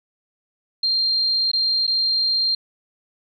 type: tone with dropouts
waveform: sine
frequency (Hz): 4186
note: C8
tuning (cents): 0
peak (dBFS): -17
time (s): 0.83-2.55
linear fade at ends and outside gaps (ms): 5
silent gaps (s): 1.516-1.533 / 1.868-1.876
effects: none